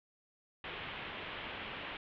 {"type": "low-pass noise", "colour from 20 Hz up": "white", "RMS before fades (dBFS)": -44, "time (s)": [0.64, 1.97], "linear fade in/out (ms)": 2, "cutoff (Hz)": 3300, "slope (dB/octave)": 48, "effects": []}